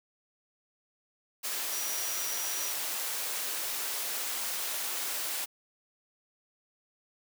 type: tone in noise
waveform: sine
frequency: 5800 Hz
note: F#8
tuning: 35 cents flat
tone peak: -37 dBFS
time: 1.71-2.73 s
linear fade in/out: 20 ms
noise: white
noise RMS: -34 dBFS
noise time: 1.43-5.46 s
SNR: -6 dB
effects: high-pass 400 Hz 12 dB/octave